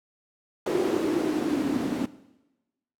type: noise with band-pass filter sweep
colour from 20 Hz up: white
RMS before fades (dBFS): -26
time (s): 0.66-2.06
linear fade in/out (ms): 5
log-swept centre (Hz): 380 to 250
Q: 6.9
effects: noise-tail reverb RT60 1.0 s tail -17 dB re dry